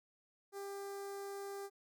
sawtooth tone with notch filter, 397.6 Hz, G4, 25 cents sharp, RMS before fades -45 dBFS, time 0.52-1.7 s, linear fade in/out 50 ms, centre 2900 Hz, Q 0.72, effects none

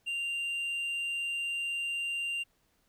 triangle tone with tanh clipping, 2782 Hz, F7, 7 cents flat, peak -32 dBFS, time 0.06-2.44 s, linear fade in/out 20 ms, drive 8 dB, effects pink hiss -72 dBFS RMS until 2.88 s

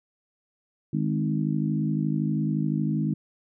harmonic tone with a mistuned harmonic, 51.91 Hz, G#1, in tune, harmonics 3 / 4 / 5 / 6, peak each -26 / -28 / -30 / -32 dBFS, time 0.93-3.14 s, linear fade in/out 5 ms, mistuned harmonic 3, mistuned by -19 cents, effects none

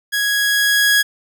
sawtooth tone with level ramp, 1661.2 Hz, G#6, in tune, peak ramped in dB -13 to -7 dBFS, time 0.12-1.03 s, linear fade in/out 20 ms, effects none

